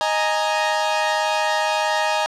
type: chord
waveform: sawtooth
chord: D# suspended fourth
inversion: none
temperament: equal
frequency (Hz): 622.3 / 830.6 / 932.3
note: D#5 / G#5 / A#5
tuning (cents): 0 / 0 / 0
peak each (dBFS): -19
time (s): 0.01-2.26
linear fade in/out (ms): 0
effects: low-pass 6000 Hz 12 dB/octave